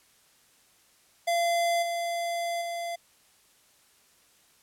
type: tone with level steps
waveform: square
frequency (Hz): 685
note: F5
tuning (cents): -34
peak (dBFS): -24 / -29 / -32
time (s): 1.27-2.96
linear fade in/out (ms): 10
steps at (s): 1.82 / 2.61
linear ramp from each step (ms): 10
effects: white hiss -62 dBFS RMS until 4.62 s + low-pass 12000 Hz 12 dB/octave